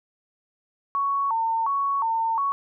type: tone with vibrato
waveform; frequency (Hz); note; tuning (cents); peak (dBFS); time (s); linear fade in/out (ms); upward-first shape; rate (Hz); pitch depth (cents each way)
sine; 1004; B5; +28; -21; 0.95-2.52; 0; square; 1.4; 180
effects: none